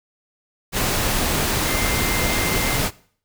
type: tone in noise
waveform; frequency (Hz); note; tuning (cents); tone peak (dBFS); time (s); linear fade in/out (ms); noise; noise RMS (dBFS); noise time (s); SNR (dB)
sine; 2093; C7; 0; -27; 1.65-2.81; 50; pink; -21; 0.72-2.91; -9
effects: noise-tail reverb RT60 0.5 s tail -20 dB re dry